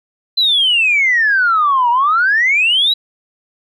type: exponential two-way sweep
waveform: sine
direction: down then up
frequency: 4083 to 932.3 to 3966 Hz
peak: -9 dBFS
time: 0.37-2.94 s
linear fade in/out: 10 ms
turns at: 1.9 s
effects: tanh soft clip ceiling -5 dBFS